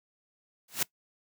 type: noise with exponential growth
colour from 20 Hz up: white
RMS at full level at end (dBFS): -23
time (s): 0.68-0.83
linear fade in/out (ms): 5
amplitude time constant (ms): 31
effects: noise-tail reverb RT60 0.1 s tail -21 dB re dry + high-pass 80 Hz 12 dB/octave